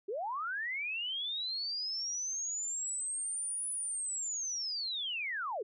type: linear two-way sweep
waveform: sine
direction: up then down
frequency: 363.5 to 9956 to 363.5 Hz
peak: -34 dBFS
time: 0.08-5.63 s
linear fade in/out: 10 ms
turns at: 3.71 s
effects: none